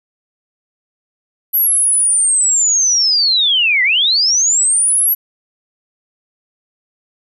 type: linear two-way sweep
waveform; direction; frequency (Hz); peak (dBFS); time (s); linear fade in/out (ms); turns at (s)
sine; down then up; 11840 to 1935 to 11840; -10; 1.53-5.15; 20; 3.83
effects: none